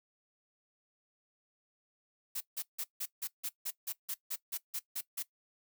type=noise bursts; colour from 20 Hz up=blue; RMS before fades=-37 dBFS; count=14; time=2.35-5.228 s; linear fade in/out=10 ms; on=57 ms; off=160 ms; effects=noise-tail reverb RT60 0.1 s tail -18 dB re dry